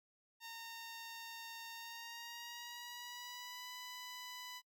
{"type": "tone with pitch glide", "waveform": "10% pulse", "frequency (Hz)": [918, 995.3], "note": ["A#5", "B5"], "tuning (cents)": [-27, 13], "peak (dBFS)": -39, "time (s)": [0.4, 4.62], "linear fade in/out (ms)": 50, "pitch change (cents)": 140, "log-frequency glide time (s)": [1.73, 3.7], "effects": ["noise-tail reverb RT60 0.1 s tail -25 dB re dry"]}